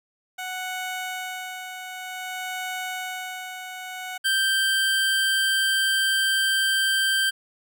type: tone with tremolo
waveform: 15% pulse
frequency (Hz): 740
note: F#5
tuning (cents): 0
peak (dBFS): -22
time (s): 0.38-4.18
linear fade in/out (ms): 10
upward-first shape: sine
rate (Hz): 0.53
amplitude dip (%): 50
type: tone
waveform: 25% pulse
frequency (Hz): 1568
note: G6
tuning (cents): 0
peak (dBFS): -16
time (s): 4.24-7.31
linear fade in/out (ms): 20
effects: none